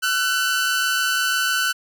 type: tone pair together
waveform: sawtooth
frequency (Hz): 1356 / 1502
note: E6 / F#6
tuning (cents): +49 / +26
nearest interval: major second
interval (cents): 177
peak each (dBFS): -22 / -16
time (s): 0.02-1.73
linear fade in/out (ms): 20
effects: none